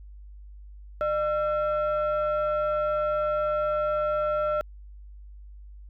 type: tone pair together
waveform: sine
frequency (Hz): 603.9 / 1352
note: D5 / E6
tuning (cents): +48 / +43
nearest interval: octave + major second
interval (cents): 1395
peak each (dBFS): -23 / -27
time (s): 1.01-4.61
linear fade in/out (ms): 0
effects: tanh soft clip ceiling -19 dBFS + added 50 Hz sine -42 dBFS peak until 5.89 s